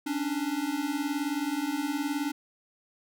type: beating tone pair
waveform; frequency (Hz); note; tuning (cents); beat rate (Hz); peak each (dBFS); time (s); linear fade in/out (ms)
square; 277.2 / 296.2; C#4 / D4; 0 / +15; 19; -33 / -31; 0.06-2.32; 10
effects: none